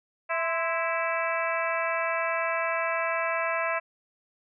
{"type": "harmonic tone with a mistuned harmonic", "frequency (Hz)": 329.6, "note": "E4", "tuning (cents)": 0, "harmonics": [2, 3, 4, 5, 6, 7, 8], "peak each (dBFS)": [-30, -32, -33, -34, -35, -35, -36], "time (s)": [0.29, 3.8], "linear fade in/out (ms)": 20, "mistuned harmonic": 3, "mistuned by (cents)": 73, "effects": []}